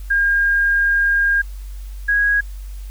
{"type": "tone pair in turn", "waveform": "sine", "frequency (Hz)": [1615, 1649.9], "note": ["G#6", "G#6"], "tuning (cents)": [-49, -12], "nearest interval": "unison", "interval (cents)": 37, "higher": "second", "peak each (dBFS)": -13, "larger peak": "neither", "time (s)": [[0.1, 1.42], [2.08, 2.41]], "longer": "first", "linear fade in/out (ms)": 10, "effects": ["added 48 Hz sine -28 dBFS peak until 2.9 s", "white hiss -49 dBFS RMS until 2.9 s"]}